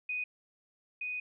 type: tone pair in turn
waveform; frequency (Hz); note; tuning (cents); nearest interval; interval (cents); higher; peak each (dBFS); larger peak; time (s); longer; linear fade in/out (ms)
sine; 2489 / 2489; D#7 / D#7; 0 / 0; unison; 0; neither; -32 / -34; first; 0.09-0.24 / 1.01-1.2; second; 5
effects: none